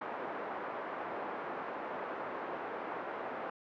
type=band-pass noise; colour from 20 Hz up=white; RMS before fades=-40 dBFS; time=0.01-3.5 s; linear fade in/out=5 ms; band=330 to 1100 Hz; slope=12 dB/octave; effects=low-pass 2000 Hz 12 dB/octave